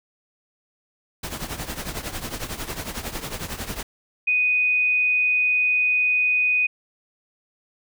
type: noise with tremolo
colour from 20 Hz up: pink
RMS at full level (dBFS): -28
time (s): 1.23-3.83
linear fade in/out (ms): 5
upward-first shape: triangle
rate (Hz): 11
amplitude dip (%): 80
type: tone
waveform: sine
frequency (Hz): 2489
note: D#7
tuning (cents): 0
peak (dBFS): -17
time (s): 4.27-6.67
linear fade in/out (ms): 10
effects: none